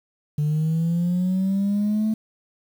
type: linear sweep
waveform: sine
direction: up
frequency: 146.83 to 220 Hz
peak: -17 dBFS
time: 0.38-2.14 s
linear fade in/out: 5 ms
effects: tanh soft clip ceiling -17 dBFS + 8-bit